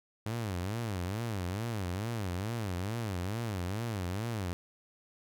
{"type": "tone with vibrato", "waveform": "sawtooth", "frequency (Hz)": 102, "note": "G#2", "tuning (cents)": -31, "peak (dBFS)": -29, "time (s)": [0.26, 4.53], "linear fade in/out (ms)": 0, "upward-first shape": "sine", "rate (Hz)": 2.3, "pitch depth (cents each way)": 260, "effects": []}